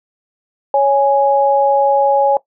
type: tone pair together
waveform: sine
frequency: 556 / 830.7 Hz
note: C#5 / G#5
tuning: +5 / 0 cents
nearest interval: perfect fifth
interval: 695 cents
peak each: -12 dBFS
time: 0.74-2.37 s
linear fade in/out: 2 ms
effects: noise-tail reverb RT60 0.1 s tail -18 dB re dry